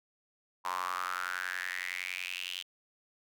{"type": "tone with high-pass filter sweep", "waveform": "square", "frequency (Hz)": 45.39, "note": "F#1", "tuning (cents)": -32, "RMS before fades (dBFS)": -37, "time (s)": [0.64, 2.63], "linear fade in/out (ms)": 20, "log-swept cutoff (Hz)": [990, 3100], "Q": 6.5, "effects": []}